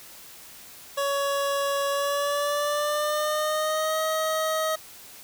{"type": "tone with pitch glide", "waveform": "25% pulse", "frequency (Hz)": [560, 632.2], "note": ["C#5", "D#5"], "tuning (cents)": [18, 27], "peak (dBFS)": -20, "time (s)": [0.97, 4.76], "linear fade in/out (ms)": 10, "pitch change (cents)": 209, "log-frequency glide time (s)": [1.88, 3.99], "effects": ["white hiss -46 dBFS RMS until 5.23 s"]}